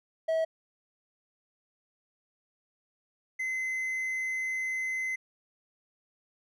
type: tone pair in turn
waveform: triangle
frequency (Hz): 646 / 2051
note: E5 / C7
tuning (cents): -35 / -35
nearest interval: octave + minor sixth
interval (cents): 2000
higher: second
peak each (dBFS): -23 / -28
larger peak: first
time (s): 0.28-0.45 / 3.39-5.16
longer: second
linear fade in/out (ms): 10
effects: resampled to 32000 Hz